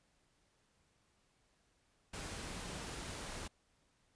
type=tone in noise; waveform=sine; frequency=180 Hz; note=F#3; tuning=47 cents flat; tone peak=-52 dBFS; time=2.56-2.78 s; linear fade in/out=10 ms; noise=pink; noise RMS=-45 dBFS; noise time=2.13-3.48 s; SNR=-10 dB; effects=pink hiss -75 dBFS RMS until 4.15 s + resampled to 22050 Hz